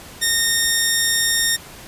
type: tone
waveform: 10% pulse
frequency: 1840 Hz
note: A#6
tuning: 23 cents flat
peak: -7 dBFS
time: 0.21-1.57 s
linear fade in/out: 20 ms
effects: pink hiss -39 dBFS RMS until 1.87 s + resampled to 32000 Hz